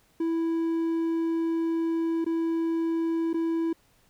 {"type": "tone with dropouts", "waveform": "triangle", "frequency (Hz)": 329.6, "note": "E4", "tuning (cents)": 0, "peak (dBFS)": -22, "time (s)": [0.2, 3.73], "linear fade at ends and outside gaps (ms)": 5, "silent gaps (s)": [[2.245, 2.263], [3.332, 3.342]], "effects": ["pink hiss -64 dBFS RMS until 4.09 s"]}